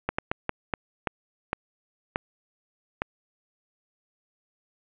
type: slowing click train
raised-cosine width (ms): 0.5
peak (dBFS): -10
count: 9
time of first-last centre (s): 0.09-3.02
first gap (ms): 95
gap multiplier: 1.37
effects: resampled to 8000 Hz + 8-bit